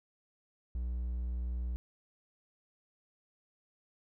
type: tone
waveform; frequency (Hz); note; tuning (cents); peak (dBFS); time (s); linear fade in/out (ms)
triangle; 60.7; B1; -29; -31; 0.75-1.76; 0
effects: none

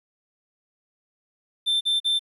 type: tone bursts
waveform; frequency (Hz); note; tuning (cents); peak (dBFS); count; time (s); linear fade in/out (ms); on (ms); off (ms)
triangle; 3561; A7; +20; -18; 3; 1.66-2.194; 20; 150; 42
effects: resampled to 32000 Hz + 10-bit

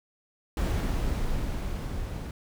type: noise with level ramp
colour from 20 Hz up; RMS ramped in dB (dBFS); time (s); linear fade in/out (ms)
brown; -25 to -35; 0.57-2.31; 2
effects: none

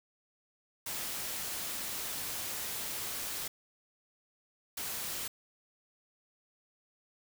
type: noise bursts at uneven times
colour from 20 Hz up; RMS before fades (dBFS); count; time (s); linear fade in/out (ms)
white; -38; 2; 0.86-3.48 / 4.77-5.28; 5
effects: none

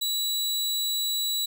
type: tone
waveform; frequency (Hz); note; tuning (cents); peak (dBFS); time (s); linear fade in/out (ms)
sawtooth; 3925; B7; -11; -22; 0.01-1.46; 10
effects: none

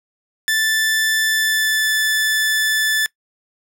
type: tone with pitch glide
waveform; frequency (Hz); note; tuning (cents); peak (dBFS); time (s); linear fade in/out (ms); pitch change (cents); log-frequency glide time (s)
sawtooth; 1760 to 1748.9; A6 to A6; 0 to -11; -12; 0.48-3.06; 0; -11; 1.24-1.86
effects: noise-tail reverb RT60 0.1 s tail -22 dB re dry

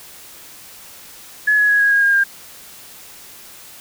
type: tone with pitch steps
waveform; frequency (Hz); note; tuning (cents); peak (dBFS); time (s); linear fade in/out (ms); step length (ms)
sine; 1700 / 1683.4 / 1666.9 / 1650.7 / 1634.5 / 1618.5 / 1602.7; G#6 / G#6 / G#6 / G#6 / G#6 / G#6 / G6; +40 / +23 / +6 / -11 / -28 / -45 / +38; -11; 1.47-2.24; 10; 110
effects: white hiss -40 dBFS RMS until 3.8 s

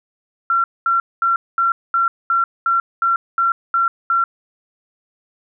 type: tone bursts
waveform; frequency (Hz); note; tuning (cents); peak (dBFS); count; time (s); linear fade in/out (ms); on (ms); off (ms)
sine; 1363; F6; -43; -13; 11; 0.5-4.24; 2; 140; 220
effects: none

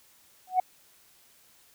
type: tone with exponential growth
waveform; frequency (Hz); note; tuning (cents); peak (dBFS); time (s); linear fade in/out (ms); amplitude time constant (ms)
sine; 740; F#5; 0; -15; 0.47-0.6; 5; 27
effects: tanh soft clip ceiling -15 dBFS + white hiss -60 dBFS RMS until 1.74 s

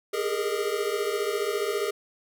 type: tone cluster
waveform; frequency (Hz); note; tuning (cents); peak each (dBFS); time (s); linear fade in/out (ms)
square; 403.6 / 418.3 / 463.9 / 618; G#4 / G#4 / A#4 / D#5; -49 / +12 / -8 / -12; -31 / -31 / -32 / -37; 0.13-1.91; 10
effects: none

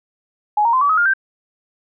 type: tone with pitch steps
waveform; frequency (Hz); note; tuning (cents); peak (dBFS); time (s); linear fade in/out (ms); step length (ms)
sine; 839 / 930.9 / 1032.9 / 1146.1 / 1271.7 / 1411 / 1565.6; G#5 / A#5 / C6 / D6 / D#6 / F6 / G6; +17 / -3 / -23 / -43 / +37 / +17 / -3; -12; 0.57-1.137; 5; 81
effects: none

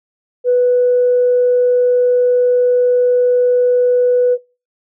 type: tone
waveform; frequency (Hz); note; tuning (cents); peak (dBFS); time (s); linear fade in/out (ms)
sine; 493.9; B4; 0; -8; 0.44-4.38; 50
effects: noise-tail reverb RT60 0.3 s tail -22 dB re dry + tanh soft clip ceiling -4 dBFS

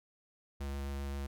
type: tone with vibrato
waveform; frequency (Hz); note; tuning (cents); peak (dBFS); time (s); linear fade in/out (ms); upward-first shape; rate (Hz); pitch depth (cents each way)
square; 69.5; C#2; +5; -37; 0.6-1.27; 10; square; 7.6; 10
effects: none

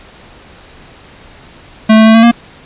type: tone with pitch steps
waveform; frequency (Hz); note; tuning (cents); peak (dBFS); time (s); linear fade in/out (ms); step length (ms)
square; 218.8 / 220.1 / 221.7 / 226.4 / 235; A3 / A3 / A3 / A3 / A#3; -9 / +1 / +13 / +50 / +14; -3; 1.89-2.315; 10; 85
effects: pink hiss -38 dBFS RMS until 2.65 s + resampled to 8000 Hz

